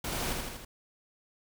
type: noise with echo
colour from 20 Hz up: pink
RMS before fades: -35 dBFS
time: 0.04-0.33 s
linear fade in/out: 5 ms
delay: 80 ms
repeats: 4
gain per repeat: -3 dB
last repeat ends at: 0.65 s
effects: none